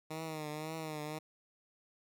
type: tone with vibrato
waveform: 10% pulse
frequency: 155.56 Hz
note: D#3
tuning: in tune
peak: -31 dBFS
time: 0.1-1.19 s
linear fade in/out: 10 ms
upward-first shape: triangle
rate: 1.9 Hz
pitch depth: 72 cents each way
effects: none